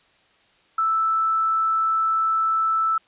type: tone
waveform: sine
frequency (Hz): 1318.5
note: E6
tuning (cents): 0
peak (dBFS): -18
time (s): 0.78-2.98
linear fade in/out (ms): 5
effects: white hiss -59 dBFS RMS until 3.07 s + resampled to 8000 Hz